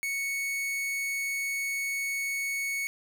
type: tone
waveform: 45% pulse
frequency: 2217 Hz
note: C#7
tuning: in tune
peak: -29 dBFS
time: 0.03-2.87 s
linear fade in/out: 0 ms
effects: none